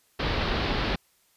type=low-pass noise; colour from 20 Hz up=pink; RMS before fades=-27 dBFS; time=0.19-0.96 s; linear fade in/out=10 ms; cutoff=4600 Hz; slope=48 dB/octave; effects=white hiss -65 dBFS RMS until 1.36 s + resampled to 32000 Hz